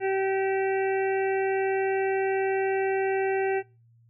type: harmonic tone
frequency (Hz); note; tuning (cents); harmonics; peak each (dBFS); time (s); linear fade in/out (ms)
385.9; G4; -27; 1 / 2 / 4 / 5 / 6 / 7; -24 / -30 / -36 / -38 / -40 / -41; 0-3.63; 50
effects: noise-tail reverb RT60 0.3 s tail -22 dB re dry + added 116 Hz sine -56 dBFS peak until 4.09 s